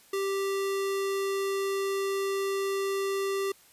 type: tone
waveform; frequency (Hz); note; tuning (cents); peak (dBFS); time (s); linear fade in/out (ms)
square; 392; G4; 0; -28; 0.13-3.52; 5
effects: white hiss -58 dBFS RMS until 3.72 s + resampled to 32000 Hz